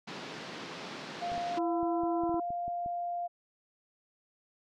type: band-pass noise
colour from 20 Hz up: pink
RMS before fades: -43 dBFS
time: 0.07-1.59 s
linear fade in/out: 10 ms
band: 170 to 5100 Hz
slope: 24 dB/octave
type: tone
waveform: sine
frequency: 698.5 Hz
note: F5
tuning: in tune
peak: -32 dBFS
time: 1.21-3.28 s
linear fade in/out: 20 ms
type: clicks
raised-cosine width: 3 ms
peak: -33 dBFS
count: 10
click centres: 1.318 / 1.379 / 1.831 / 2.035 / 2.236 / 2.294 / 2.343 / 2.505 / 2.68 / 2.861 s
type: harmonic tone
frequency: 335.3 Hz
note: E4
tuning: 30 cents sharp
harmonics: 1 / 3 / 4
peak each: -30 / -38 / -48 dBFS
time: 1.57-2.4 s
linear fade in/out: 5 ms
effects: none